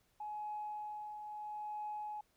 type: tone with tremolo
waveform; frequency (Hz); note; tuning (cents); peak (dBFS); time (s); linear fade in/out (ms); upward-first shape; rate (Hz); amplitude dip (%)
sine; 843; G#5; +26; -38; 0.2-2.21; 5; triangle; 0.75; 50
effects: tanh soft clip ceiling -34 dBFS + pink hiss -75 dBFS RMS until 2.36 s